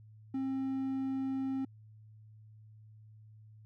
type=tone; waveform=triangle; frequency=266.5 Hz; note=C4; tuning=32 cents sharp; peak=-30 dBFS; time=0.34-1.65 s; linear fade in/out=5 ms; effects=added 108 Hz sine -53 dBFS peak until 3.65 s